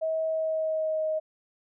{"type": "tone with pitch glide", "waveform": "sine", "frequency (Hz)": [640, 626.5], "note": ["D#5", "D#5"], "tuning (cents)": [49, 12], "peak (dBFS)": -25, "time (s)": [0.01, 1.2], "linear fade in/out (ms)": 20, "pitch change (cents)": -37, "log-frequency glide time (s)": [0.26, 1.06], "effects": []}